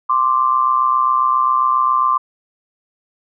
sine tone pair together, 1046.5 / 1173.9 Hz, C6 / D6, 0 / -1 cents, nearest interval major second, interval 199 cents, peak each -15 dBFS, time 0.09-2.18 s, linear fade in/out 10 ms, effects none

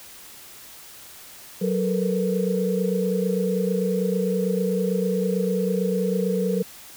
sine tone cluster, 185.8 / 434.6 / 461.2 / 490.2 Hz, F#3 / A4 / A#4 / B4, +7 / -21 / -19 / -13 cents, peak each -23 / -29 / -26 / -29 dBFS, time 1.61-6.63 s, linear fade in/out 10 ms, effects white hiss -44 dBFS RMS until 6.96 s

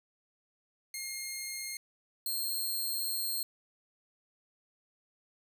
10% pulse tone pair in turn, 2134 / 4226 Hz, C7 / C8, +34 / +16 cents, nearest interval octave, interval 1182 cents, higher second, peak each -28 / -25 dBFS, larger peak second, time 0.94-1.77 / 2.26-3.43 s, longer second, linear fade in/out 2 ms, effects none

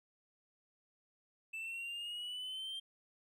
triangle exponential sweep, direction up, 2637 to 3179 Hz, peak -39 dBFS, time 1.53-2.8 s, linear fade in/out 10 ms, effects none

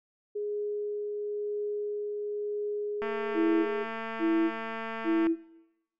sine tone with tremolo, 415.3 Hz, G#4, in tune, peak -29 dBFS, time 0.35-3.84 s, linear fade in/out 10 ms, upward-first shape triangle, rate 0.97 Hz, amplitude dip 25%
click train, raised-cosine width 0.5 ms, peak -22 dBFS, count 507, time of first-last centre 3.02-5.269 s, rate 225 Hz
sine tone bursts, 329.6 Hz, E4, in tune, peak -23 dBFS, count 3, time 3.34-5.36 s, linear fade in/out 50 ms, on 320 ms, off 530 ms
effects noise-tail reverb RT60 1.0 s tail -21 dB re dry

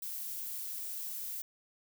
violet noise, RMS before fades -40 dBFS, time 0.02-1.42 s, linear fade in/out 5 ms, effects none

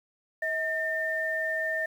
sine tone pair together, 639 / 1806.2 Hz, D#5 / A6, +46 / +45 cents, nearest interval octave + tritone, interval 1799 cents, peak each -32 / -28 dBFS, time 0.42-1.86 s, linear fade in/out 5 ms, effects 9-bit

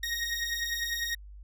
20% pulse beating tone pair, 1864.7 / 1874.7 Hz, A#6 / A#6, 0 / +9 cents, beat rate 10 Hz, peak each -28 dBFS, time 0.03-1.15 s, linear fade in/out 5 ms, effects added 50 Hz sine -44 dBFS peak until 1.43 s

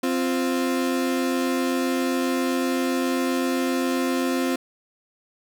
35% pulse tone pair together, 261.6 / 349.2 Hz, C4 / F4, 0 / 0 cents, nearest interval perfect fourth, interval 500 cents, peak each -21 / -25 dBFS, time 0.03-4.56 s, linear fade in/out 5 ms, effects none

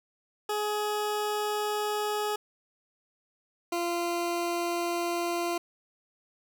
20% pulse tone pair in turn, 420 / 344.8 Hz, G#4 / F4, +19 / -22 cents, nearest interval minor third, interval 341 cents, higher first, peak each -23 dBFS, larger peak neither, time 0.49-2.36 / 3.72-5.58 s, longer first, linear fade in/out 5 ms, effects none

